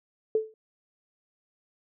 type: tone with exponential decay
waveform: sine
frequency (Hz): 437.6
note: A4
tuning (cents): -9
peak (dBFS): -18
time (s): 0.35-0.54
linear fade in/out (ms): 2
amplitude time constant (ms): 41
effects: none